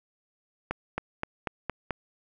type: accelerating click train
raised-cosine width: 0.5 ms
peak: -14 dBFS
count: 6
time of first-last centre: 0.71-1.907 s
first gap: 270 ms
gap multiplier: 0.94
effects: none